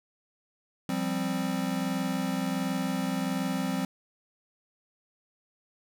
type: chord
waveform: square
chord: F suspended second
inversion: none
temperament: equal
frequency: 174.61 / 196 / 261.6 Hz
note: F3 / G3 / C4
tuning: 0 / 0 / 0 cents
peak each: -34 / -33 / -32 dBFS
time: 0.89-3.85 s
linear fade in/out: 2 ms
effects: none